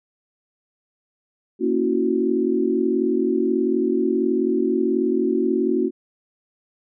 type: chord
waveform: sine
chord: F# dominant seventh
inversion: first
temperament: equal with one note detuned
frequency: 233.1 / 277.2 / 329.6 / 368.1 Hz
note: A#3 / C#4 / E4 / F#4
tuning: 0 / 0 / 0 / -9 cents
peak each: -24 / -24 / -24 / -21 dBFS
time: 1.59-5.91 s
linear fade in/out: 50 ms
effects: none